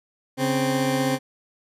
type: tone pair together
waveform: 20% pulse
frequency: 138.59 / 261.4 Hz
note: C#3 / C4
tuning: 0 / -1 cents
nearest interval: major seventh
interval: 1099 cents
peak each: -21 / -17 dBFS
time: 0.37-1.19 s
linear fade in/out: 50 ms
effects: resampled to 32000 Hz